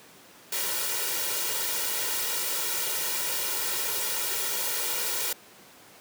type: noise with comb filter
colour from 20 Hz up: white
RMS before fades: -29 dBFS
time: 0.52-5.33 s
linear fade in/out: 5 ms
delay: 2.1 ms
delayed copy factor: +0.9
effects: pink hiss -51 dBFS RMS until 6 s + high-pass 200 Hz 12 dB/octave